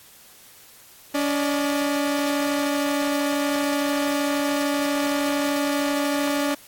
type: tone pair together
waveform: sawtooth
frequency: 284.6 / 602.2 Hz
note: C#4 / D5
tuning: +46 / +43 cents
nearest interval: octave + minor second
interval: 1297 cents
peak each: -18 / -24 dBFS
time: 1.14-6.55 s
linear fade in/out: 10 ms
effects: white hiss -49 dBFS RMS until 6.67 s + AAC 64 kbps